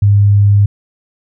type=tone; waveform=sine; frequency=101.6 Hz; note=G#2; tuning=38 cents flat; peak=-5 dBFS; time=0.02-0.66 s; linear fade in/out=5 ms; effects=none